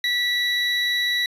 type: tone pair together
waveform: triangle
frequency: 1954 / 3908 Hz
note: B6 / B7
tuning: -19 / -19 cents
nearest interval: octave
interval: 1200 cents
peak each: -21 dBFS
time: 0.04-1.26 s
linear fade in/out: 2 ms
effects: resampled to 32000 Hz + 9-bit